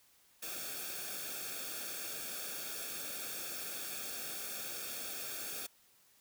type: noise with comb filter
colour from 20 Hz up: white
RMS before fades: -42 dBFS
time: 0.42-5.67 s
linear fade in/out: 10 ms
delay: 1 ms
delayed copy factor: -0.75
effects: white hiss -67 dBFS RMS until 6.2 s